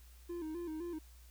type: tone with vibrato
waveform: triangle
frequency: 329.2 Hz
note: E4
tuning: 2 cents flat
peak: -37 dBFS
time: 0.29-0.99 s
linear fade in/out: 10 ms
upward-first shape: square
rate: 3.9 Hz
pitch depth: 88 cents each way
effects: added 60 Hz sine -55 dBFS peak until 1.3 s + white hiss -65 dBFS RMS until 1.3 s